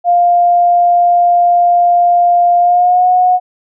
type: tone with pitch glide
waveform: sine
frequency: 701 to 728.7 Hz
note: F5 to F#5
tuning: +6 to -27 cents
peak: -6 dBFS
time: 0.04-3.4 s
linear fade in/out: 50 ms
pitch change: +67 cents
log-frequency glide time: 2.59-3.07 s
effects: none